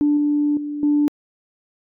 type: tone with level steps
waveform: sine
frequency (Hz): 293.7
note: D4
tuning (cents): 0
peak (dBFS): -13 / -15 / -24 / -13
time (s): 0.01-1.08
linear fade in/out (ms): 0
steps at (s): 0.17 / 0.57 / 0.83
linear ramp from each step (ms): 2
effects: tanh soft clip ceiling -9 dBFS